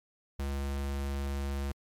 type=tone; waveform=square; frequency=69.5 Hz; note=C#2; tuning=5 cents sharp; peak=-32 dBFS; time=0.39-1.72 s; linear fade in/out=5 ms; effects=MP3 96 kbps